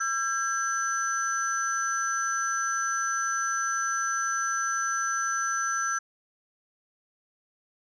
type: tone cluster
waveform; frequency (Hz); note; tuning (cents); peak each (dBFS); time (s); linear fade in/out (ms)
sine; 1350 / 1618 / 6030; E6 / G#6 / F#8; +41 / -46 / +32; -28 / -29 / -31; 0-5.99; 10
effects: tanh soft clip ceiling -18 dBFS